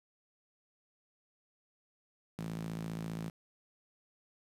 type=tone with high-pass filter; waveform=sawtooth; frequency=55 Hz; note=A1; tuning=in tune; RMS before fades=-40 dBFS; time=2.38-3.3 s; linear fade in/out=5 ms; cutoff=170 Hz; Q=3.7; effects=resampled to 32000 Hz + 10-bit